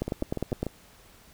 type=two click trains; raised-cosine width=2 ms; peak=-17 / -14 dBFS; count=5 / 7; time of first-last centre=0.08-0.667 / 0.02-0.63 s; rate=6.82 / 9.84 Hz; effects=pink hiss -55 dBFS RMS until 1.33 s